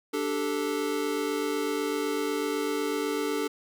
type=chord; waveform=square; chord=D suspended fourth; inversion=none; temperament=equal; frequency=293.7 / 392 / 440 Hz; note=D4 / G4 / A4; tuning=0 / 0 / 0 cents; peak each=-32 / -34 / -31 dBFS; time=0.13-3.48 s; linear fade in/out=10 ms; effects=none